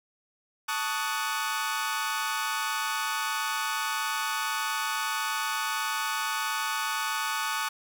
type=chord; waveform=sawtooth; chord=D# half-diminished seventh; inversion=second; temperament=equal with one note detuned; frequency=880 / 1122.9 / 1244.5 / 1480 Hz; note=A5 / C#6 / D#6 / F#6; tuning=0 / +22 / 0 / 0 cents; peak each=-30 dBFS; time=0.68-7.69 s; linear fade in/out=10 ms; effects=9-bit